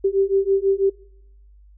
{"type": "beating tone pair", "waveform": "sine", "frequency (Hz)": [387.6, 393.7], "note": ["G4", "G4"], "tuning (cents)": [-20, 8], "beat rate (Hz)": 6.1, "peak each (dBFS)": -19, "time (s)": [0.04, 0.9], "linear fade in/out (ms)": 10, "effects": ["noise-tail reverb RT60 0.8 s tail -23 dB re dry", "added 50 Hz sine -46 dBFS peak until 1.77 s"]}